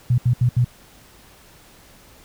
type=tone bursts; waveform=sine; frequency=122.5 Hz; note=B2; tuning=14 cents flat; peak=-13 dBFS; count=4; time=0.1-0.646 s; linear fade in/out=5 ms; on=81 ms; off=74 ms; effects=pink hiss -49 dBFS RMS until 2.24 s